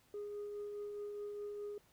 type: tone with tremolo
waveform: sine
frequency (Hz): 412.6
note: G#4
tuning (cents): -11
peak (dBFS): -38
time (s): 0.14-1.78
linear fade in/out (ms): 2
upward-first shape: triangle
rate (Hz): 4.8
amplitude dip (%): 35
effects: tanh soft clip ceiling -39 dBFS + pink hiss -70 dBFS RMS until 1.92 s